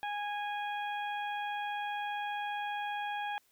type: harmonic tone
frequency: 825 Hz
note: G#5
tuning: 12 cents flat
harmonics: 1 / 2 / 3 / 4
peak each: -35 / -41 / -45 / -47 dBFS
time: 0.03-3.38 s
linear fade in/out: 0 ms
effects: white hiss -70 dBFS RMS until 3.51 s